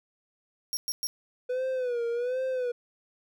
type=tone bursts; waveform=sawtooth; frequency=5588 Hz; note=F8; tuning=in tune; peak=-26 dBFS; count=3; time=0.73-1.07 s; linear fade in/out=0 ms; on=40 ms; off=110 ms
type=tone with vibrato; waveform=triangle; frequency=493.9 Hz; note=B4; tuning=in tune; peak=-25 dBFS; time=1.49-2.72 s; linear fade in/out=10 ms; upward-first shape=sine; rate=1.3 Hz; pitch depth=97 cents each way
effects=none